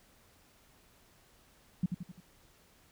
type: tone with echo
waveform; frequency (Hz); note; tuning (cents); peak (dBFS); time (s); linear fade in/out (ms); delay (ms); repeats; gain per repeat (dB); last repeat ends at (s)
sine; 178.1; F3; +34; -25; 1.83-1.86; 5; 86; 4; -6; 2.204
effects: pink hiss -64 dBFS RMS until 2.91 s